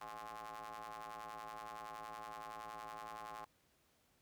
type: ring-modulated tone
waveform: sawtooth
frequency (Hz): 110.9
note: A2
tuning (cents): +14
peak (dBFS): -40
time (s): 0.01-3.45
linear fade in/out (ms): 5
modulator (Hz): 948
effects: pink hiss -74 dBFS RMS until 4.21 s + high-pass 60 Hz 12 dB/octave